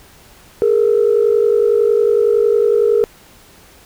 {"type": "tone pair together", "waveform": "sine", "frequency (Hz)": [415.3, 466.2], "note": ["G#4", "A#4"], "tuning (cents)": [0, 0], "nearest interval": "major second", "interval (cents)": 200, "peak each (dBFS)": -12, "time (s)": [0.62, 3.04], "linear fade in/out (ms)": 0, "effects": ["tanh soft clip ceiling -4 dBFS", "pink hiss -45 dBFS RMS until 3.85 s"]}